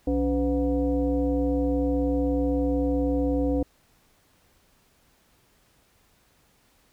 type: tone with frequency modulation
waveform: sine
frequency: 283.5 Hz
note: C#4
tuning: 39 cents sharp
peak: -21 dBFS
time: 0.07-3.63 s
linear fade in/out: 5 ms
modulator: 221 Hz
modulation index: 1.1
effects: pink hiss -63 dBFS RMS until 6.92 s